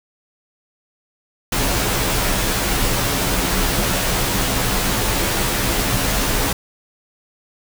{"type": "noise with comb filter", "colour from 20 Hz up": "pink", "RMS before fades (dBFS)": -19, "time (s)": [1.52, 6.53], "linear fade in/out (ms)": 5, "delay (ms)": 13, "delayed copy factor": -0.7, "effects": []}